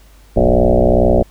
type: tone with frequency modulation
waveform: sine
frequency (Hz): 299.1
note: D4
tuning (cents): +32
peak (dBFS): -8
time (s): 0.36-1.23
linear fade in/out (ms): 10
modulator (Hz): 62.3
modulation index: 5.9
effects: added 50 Hz sine -42 dBFS peak until 1.3 s + pink hiss -50 dBFS RMS until 1.3 s